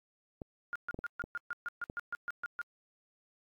clicks, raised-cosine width 2 ms, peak -28 dBFS, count 5, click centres 0.418 / 0.944 / 0.99 / 1.24 / 1.899 s
sine tone bursts, 1415 Hz, F6, 22 cents sharp, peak -34 dBFS, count 13, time 0.73-2.615 s, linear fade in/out 0 ms, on 25 ms, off 130 ms
effects AAC 64 kbps

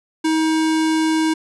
square tone, 317.4 Hz, D#4, 35 cents sharp, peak -16 dBFS, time 0.24-1.34 s, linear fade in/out 10 ms, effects resampled to 24000 Hz

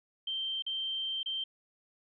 sine tone with dropouts, 3136 Hz, G7, in tune, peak -32 dBFS, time 0.27-1.44 s, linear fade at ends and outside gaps 5 ms, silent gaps 0.623-0.664 / 1.231-1.259 s, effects none

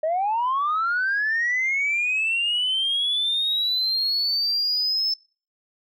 sine linear sweep, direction up, 608 to 5274 Hz, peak -19 dBFS, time 0.03-5.14 s, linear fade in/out 5 ms, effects noise-tail reverb RT60 0.4 s tail -26 dB re dry + tanh soft clip ceiling -17 dBFS

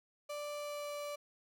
35% pulse tone with pitch glide, 587.3 to 583.2 Hz, D5 to D5, 0 to -12 cents, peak -38 dBFS, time 0.29-1.16 s, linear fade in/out 10 ms, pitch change -12 cents, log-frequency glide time 0.56-0.94 s, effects none

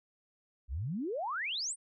sine exponential sweep, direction up, 54.4 to 9500 Hz, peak -33 dBFS, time 0.68-1.76 s, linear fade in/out 50 ms, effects none

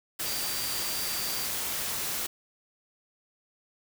sine tone in noise, 4699 Hz, D8, in tune, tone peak -37 dBFS, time 0.25-1.46 s, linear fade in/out 10 ms, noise white, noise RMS -32 dBFS, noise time 0.19-2.27 s, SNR -8 dB, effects none

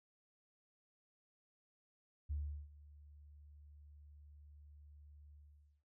sine tone with ADSR envelope, 73.42 Hz, D2, in tune, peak -36 dBFS, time 2.29-5.84 s, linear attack 20 ms, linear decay 370 ms, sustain -21 dB, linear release 500 ms, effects noise-tail reverb RT60 0.2 s tail -20 dB re dry + tanh soft clip ceiling -32 dBFS

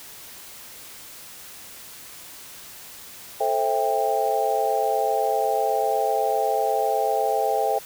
sine chord, A minor seventh, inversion none, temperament just, 440 / 528 / 660 / 792 Hz, A4 / C5 / E5 / G5, 0 / +16 / +2 / +18 cents, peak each -26 / -27 / -26 / -23 dBFS, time 3.4-7.79 s, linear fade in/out 10 ms, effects white hiss -42 dBFS RMS until 7.85 s

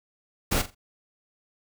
pink noise with echo, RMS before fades -24 dBFS, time 0.51-0.62 s, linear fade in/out 10 ms, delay 43 ms, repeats 3, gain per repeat -12 dB, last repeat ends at 0.749 s, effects none

